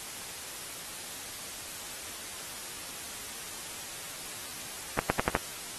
accelerating click train, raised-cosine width 0.5 ms, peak -9 dBFS, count 5, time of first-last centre 4.99-5.351 s, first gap 110 ms, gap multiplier 0.87, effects white hiss -41 dBFS RMS until 5.78 s + AAC 32 kbps

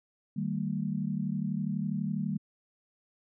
sine chord, Eb major, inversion none, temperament equal with one note detuned, 155.56 / 196 / 228 Hz, Eb3 / G3 / Bb3, 0 / 0 / -38 cents, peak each -34 / -32 / -35 dBFS, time 0.36-2.38 s, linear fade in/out 10 ms, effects none

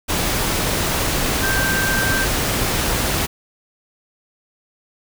sine tone in noise, 1568 Hz, G6, in tune, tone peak -20 dBFS, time 1.42-2.26 s, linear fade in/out 20 ms, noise pink, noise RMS -20 dBFS, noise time 0.08-3.27 s, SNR -3 dB, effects none

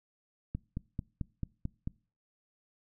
click train, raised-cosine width 5 ms, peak -22 dBFS, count 7, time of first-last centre 0.55-1.875 s, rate 4.53 Hz, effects noise-tail reverb RT60 0.4 s tail -24 dB re dry

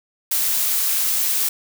blue noise, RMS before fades -20 dBFS, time 0.31-1.49 s, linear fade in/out 5 ms, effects none

